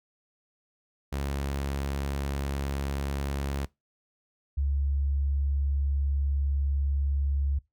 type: tone pair in turn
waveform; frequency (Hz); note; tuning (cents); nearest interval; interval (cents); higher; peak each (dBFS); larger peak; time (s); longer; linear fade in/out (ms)
sawtooth / sine; 69.5 / 69.9; C#2 / C#2; +5 / +15; unison; 10; second; -25 / -24; second; 1.12-3.66 / 4.57-7.59; second; 10
effects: noise-tail reverb RT60 0.2 s tail -22 dB re dry